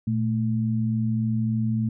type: tone pair together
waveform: sine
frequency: 116.54 / 220 Hz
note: A#2 / A3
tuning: 0 / 0 cents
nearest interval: major seventh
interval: 1100 cents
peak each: -24 dBFS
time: 0.07-1.89 s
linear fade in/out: 5 ms
effects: none